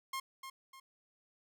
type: tone with echo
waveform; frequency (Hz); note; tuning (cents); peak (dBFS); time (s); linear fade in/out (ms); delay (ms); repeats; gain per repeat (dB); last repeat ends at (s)
sawtooth; 1067; C6; +34; -33; 0.13-0.2; 5; 300; 2; -8; 0.8
effects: none